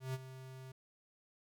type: tone with ADSR envelope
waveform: square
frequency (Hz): 130.81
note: C3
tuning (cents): 0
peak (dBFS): -36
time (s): 0-0.72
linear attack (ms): 140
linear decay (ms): 34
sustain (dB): -13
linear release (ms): 6
effects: none